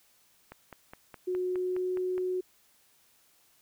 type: click train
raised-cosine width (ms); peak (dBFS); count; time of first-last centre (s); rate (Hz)
0.5; -29; 9; 0.52-2.18; 4.82
type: tone with pitch glide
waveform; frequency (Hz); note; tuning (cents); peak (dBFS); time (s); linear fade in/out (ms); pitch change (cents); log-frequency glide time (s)
sine; 364.9 to 367.2; F#4 to F#4; -24 to -13; -28; 1.27-2.41; 10; +11; 1.5-1.97
effects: white hiss -65 dBFS RMS until 3.61 s